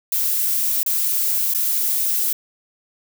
violet noise with dropouts, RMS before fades -20 dBFS, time 0.12-2.33 s, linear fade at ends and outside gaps 2 ms, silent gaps 0.831-0.862 / 1.537-1.547 s, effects none

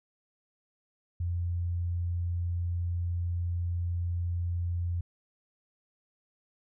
sine tone, 86.9 Hz, F2, 8 cents flat, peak -28 dBFS, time 1.2-5.01 s, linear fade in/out 5 ms, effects none

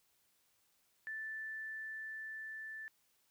sine tone with level ramp, 1760 Hz, A6, in tune, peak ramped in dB -40 to -44 dBFS, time 1.07-2.88 s, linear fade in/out 0 ms, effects white hiss -75 dBFS RMS until 3.3 s

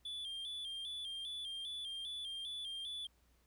triangle tone with vibrato, 3322 Hz, G#7, in tune, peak -40 dBFS, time 0.05-3.07 s, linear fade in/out 5 ms, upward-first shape square, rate 2.5 Hz, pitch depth 69 cents each way, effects added 60 Hz sine -70 dBFS peak until 3.46 s + pink hiss -75 dBFS RMS until 3.46 s

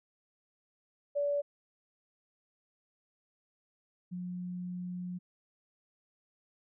sine tone pair in turn, 575 / 179.4 Hz, D5 / F3, -37 / +47 cents, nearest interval octave + minor sixth, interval 2016 cents, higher first, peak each -28 / -36 dBFS, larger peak first, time 1.15-1.42 / 4.11-5.19 s, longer second, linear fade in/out 20 ms, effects none

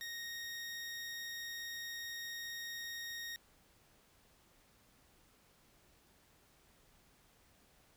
20% pulse tone, 1864.7 Hz, A#6, in tune, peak -37 dBFS, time 0.01-3.36 s, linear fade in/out 0 ms, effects pink hiss -68 dBFS RMS until 7.96 s

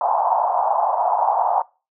pink band-pass noise, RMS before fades -19 dBFS, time 0.01-1.62 s, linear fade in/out 2 ms, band 720 to 940 Hz, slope 48 dB/octave, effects noise-tail reverb RT60 0.3 s tail -22 dB re dry

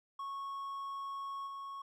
triangle tone with level steps, 1102 Hz, C#6, 11 cents flat, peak -37 / -40 dBFS, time 0.19-1.82 s, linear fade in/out 5 ms, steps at 1.46 s, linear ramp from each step 20 ms, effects none

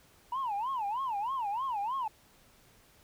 sine tone with vibrato, 932.3 Hz, A#5, in tune, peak -29 dBFS, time 0.32-2.08 s, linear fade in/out 5 ms, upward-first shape sine, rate 3.2 Hz, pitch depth 270 cents each way, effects tanh soft clip ceiling -28 dBFS + pink hiss -62 dBFS RMS until 3.03 s

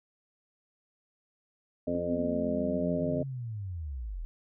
harmonic tone, 86.9 Hz, F2, 8 cents flat, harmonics 1 / 2 / 3 / 4 / 5 / 6 / 7, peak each -43 / -39 / -32 / -42 / -37 / -40 / -32 dBFS, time 1.87-3.23 s, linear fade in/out 5 ms
sine linear sweep, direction down, 269.1 to 36.5 Hz, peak -34 dBFS, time 1.95-4.25 s, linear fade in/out 0 ms
effects none

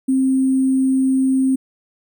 sine tone with sample-and-hold, 263.8 Hz, C4, 14 cents sharp, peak -13 dBFS, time 0.08-1.56 s, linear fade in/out 10 ms, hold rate 8820 Hz, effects none

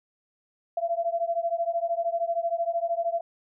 sine beating tone pair, 672 / 685 Hz, E5 / F5, +33 / -34 cents, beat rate 13 Hz, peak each -27 / -28 dBFS, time 0.77-3.21 s, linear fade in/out 5 ms, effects none

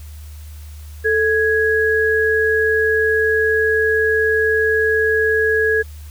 sine tone pair together, 440 / 1662.7 Hz, A4 / G#6, 0 / +2 cents, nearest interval octave + major seventh, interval 2302 cents, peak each -16 dBFS, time 1.04-5.83 s, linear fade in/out 20 ms, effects added 75 Hz sine -32 dBFS peak until 6.1 s + white hiss -47 dBFS RMS until 6.1 s

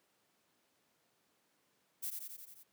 violet noise with echo, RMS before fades -39 dBFS, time 2.02-2.11 s, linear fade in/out 20 ms, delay 88 ms, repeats 6, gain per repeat -3 dB, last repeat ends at 2.638 s, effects pink hiss -75 dBFS RMS until 2.72 s + high-pass 200 Hz 12 dB/octave

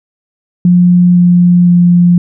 sine tone with pitch steps, 177.5 / 176.38 / 175.26 Hz, F3 / F3 / F3, +28 / +17 / +6 cents, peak -3 dBFS, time 0.65-2.18 s, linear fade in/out 2 ms, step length 510 ms, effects none

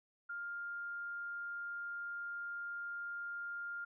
sine tone, 1403 Hz, F6, 8 cents sharp, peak -40 dBFS, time 0.29-3.85 s, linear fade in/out 10 ms, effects none

